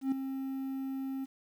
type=tone with ADSR envelope; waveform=triangle; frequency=267.6 Hz; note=C4; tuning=39 cents sharp; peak=-23 dBFS; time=0.01-1.26 s; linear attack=110 ms; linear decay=4 ms; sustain=-9 dB; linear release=23 ms; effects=10-bit